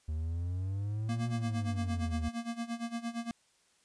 triangle exponential two-way sweep, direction up then down, 75.9 to 120 to 75.9 Hz, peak -30 dBFS, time 0.08-2.29 s, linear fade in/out 10 ms, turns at 1.28 s
square tone with tremolo, 233.1 Hz, A#3, in tune, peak -33 dBFS, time 1.09-3.31 s, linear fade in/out 0 ms, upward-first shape sine, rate 8.7 Hz, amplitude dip 85%
effects white hiss -69 dBFS RMS until 3.84 s + resampled to 22050 Hz

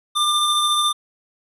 square tone pair together, 1195 / 3571 Hz, D6 / A7, +30 / +25 cents, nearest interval octave + perfect fifth, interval 1895 cents, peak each -20 dBFS, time 0.15-0.93 s, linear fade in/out 20 ms, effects resampled to 32000 Hz

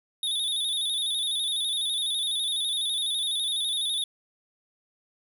square tone with vibrato, 3595 Hz, A7, 36 cents sharp, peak -26 dBFS, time 0.23-4.04 s, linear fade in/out 2 ms, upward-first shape square, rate 12 Hz, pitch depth 60 cents each way, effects none

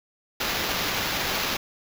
white noise with sample-and-hold, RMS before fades -27 dBFS, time 0.4-1.57 s, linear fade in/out 5 ms, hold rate 8820 Hz, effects none

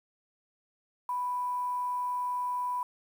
sine tone with quantisation, 989 Hz, B5, 2 cents sharp, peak -29 dBFS, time 1.09-2.83 s, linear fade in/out 2 ms, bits 9, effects none

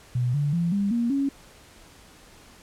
sine tone with pitch steps, 123.3 / 144.95 / 170.39 / 200.3 / 235.5 / 276.8 Hz, B2 / D3 / F3 / G3 / A#3 / C#4, -2 / -22 / -42 / +38 / +18 / -2 cents, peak -21 dBFS, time 0.15-1.29 s, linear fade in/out 5 ms, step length 190 ms, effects pink hiss -51 dBFS RMS until 2.62 s + low-pass 11000 Hz 12 dB/octave

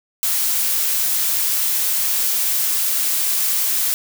blue noise, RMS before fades -19 dBFS, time 0.23-3.94 s, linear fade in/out 0 ms, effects none

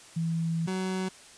sine / 30% pulse tone pair in turn, 164.81 / 187.27 Hz, E3 / F#3, 0 / +21 cents, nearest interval major second, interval 221 cents, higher second, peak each -26 dBFS, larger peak neither, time 0.16-0.67 / 0.67-1.09 s, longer first, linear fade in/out 10 ms, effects white hiss -51 dBFS RMS until 1.37 s + resampled to 22050 Hz

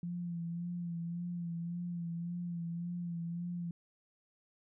sine tone with vibrato, 171.8 Hz, F3, 28 cents flat, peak -36 dBFS, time 0.03-3.71 s, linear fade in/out 2 ms, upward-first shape sine, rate 1.8 Hz, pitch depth 37 cents each way, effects none

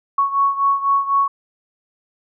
sine beating tone pair, 1108.7 / 1112.7 Hz, C#6 / C#6, 0 / +6 cents, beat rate 4 Hz, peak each -16 / -20 dBFS, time 0.18-1.28 s, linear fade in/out 5 ms, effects none

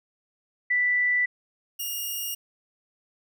sine / 5% pulse tone pair in turn, 1975.5 / 2843 Hz, B6 / F7, 0 / +30 cents, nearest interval tritone, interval 630 cents, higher second, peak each -20 dBFS, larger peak neither, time 0.7-1.26 / 1.79-2.35 s, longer neither, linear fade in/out 10 ms, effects none

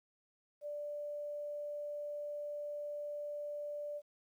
sine tone, 587.3 Hz, D5, in tune, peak -39 dBFS, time 0.61-4.02 s, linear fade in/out 50 ms, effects 12-bit

